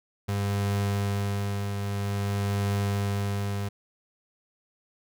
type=tone with tremolo; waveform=35% pulse; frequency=100.5 Hz; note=G2; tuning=44 cents sharp; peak=-22 dBFS; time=0.28-3.69 s; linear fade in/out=10 ms; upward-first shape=triangle; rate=0.51 Hz; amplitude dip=45%; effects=none